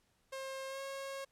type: tone with pitch glide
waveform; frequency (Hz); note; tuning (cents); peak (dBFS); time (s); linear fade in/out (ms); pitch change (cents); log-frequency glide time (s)
sawtooth; 534 to 545.2; C5 to C#5; +35 to -29; -37; 0.32-1.25; 10; +36; 0.68-0.81
effects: pink hiss -75 dBFS RMS until 1.31 s + low-pass 12000 Hz 12 dB/octave